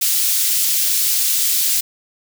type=high-pass noise; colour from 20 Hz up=white; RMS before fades=-17 dBFS; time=0.01-1.81 s; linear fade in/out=10 ms; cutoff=3600 Hz; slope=12 dB/octave; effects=none